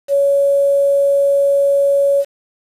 sine tone with quantisation, 560 Hz, C#5, 18 cents sharp, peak -10 dBFS, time 0.08-2.25 s, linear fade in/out 50 ms, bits 6, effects resampled to 32000 Hz

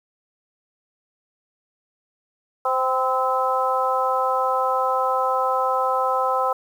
harmonic tone with a mistuned harmonic, 260 Hz, C4, 11 cents flat, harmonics 2 / 3 / 4 / 5, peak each -24 / -24 / -24 / -24 dBFS, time 2.65-6.53 s, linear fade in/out 5 ms, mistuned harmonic 4, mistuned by -24 cents, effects 8-bit

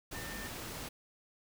sine tone in noise, 1803 Hz, A6, 42 cents sharp, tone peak -46 dBFS, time 0.14-0.48 s, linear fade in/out 10 ms, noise pink, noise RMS -43 dBFS, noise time 0.11-0.89 s, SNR -6 dB, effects none

